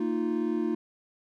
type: chord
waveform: triangle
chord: Bb suspended fourth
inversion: none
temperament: equal with one note detuned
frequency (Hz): 228 / 311.1 / 349.2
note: Bb3 / Eb4 / F4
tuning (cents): -38 / 0 / 0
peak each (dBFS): -29 / -28 / -28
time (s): 0-0.75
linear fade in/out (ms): 5
effects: none